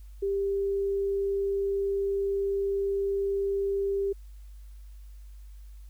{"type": "tone", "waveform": "sine", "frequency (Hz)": 395.5, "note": "G4", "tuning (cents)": 15, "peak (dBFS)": -25, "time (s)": [0.22, 4.13], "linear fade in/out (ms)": 10, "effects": ["added 50 Hz sine -43 dBFS peak until 5.89 s", "white hiss -66 dBFS RMS until 5.89 s"]}